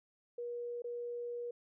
sine tone with dropouts, 479.3 Hz, A#4, 48 cents sharp, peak -38 dBFS, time 0.38-1.51 s, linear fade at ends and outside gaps 5 ms, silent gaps 0.821-0.842 s, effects none

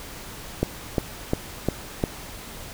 click train, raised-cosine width 2 ms, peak -7 dBFS, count 5, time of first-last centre 0.63-2.038 s, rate 2.84 Hz, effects pink hiss -39 dBFS RMS until 2.73 s

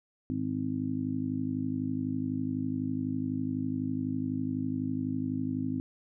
harmonic tone, 52 Hz, G#1, 3 cents sharp, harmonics 2 / 3 / 4 / 5 / 6, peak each -38 / -38 / -41 / -31 / -39 dBFS, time 0.3-5.8 s, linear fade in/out 0 ms, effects none

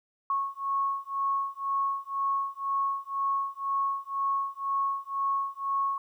sine beating tone pair, 1099 / 1101 Hz, C#6 / C#6, -15 / -12 cents, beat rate 2 Hz, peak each -30 dBFS, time 0.3-5.98 s, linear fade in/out 2 ms, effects 11-bit

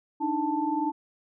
sine tone cluster, 292.9 / 313.6 / 882 Hz, D4 / D#4 / A5, -5 / +14 / +4 cents, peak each -30 / -29 / -28 dBFS, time 0.2-0.92 s, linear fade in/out 20 ms, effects none

